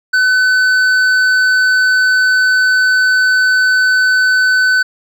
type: tone with hard clipping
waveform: sine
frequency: 1510 Hz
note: F#6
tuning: 35 cents sharp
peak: -10 dBFS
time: 0.13-4.83 s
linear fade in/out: 10 ms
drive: 7 dB
effects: none